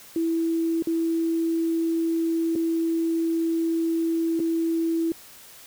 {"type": "tone with dropouts", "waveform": "sine", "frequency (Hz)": 329.6, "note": "E4", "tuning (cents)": 0, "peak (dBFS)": -21, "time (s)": [0.16, 5.12], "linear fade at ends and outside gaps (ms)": 2, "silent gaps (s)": [[0.824, 0.871], [2.554, 2.559], [4.394, 4.4]], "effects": ["white hiss -47 dBFS RMS until 5.66 s"]}